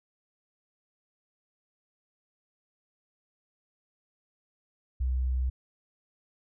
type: tone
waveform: sine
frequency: 63.7 Hz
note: C2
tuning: 46 cents flat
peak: -25 dBFS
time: 5-5.5 s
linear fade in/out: 10 ms
effects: none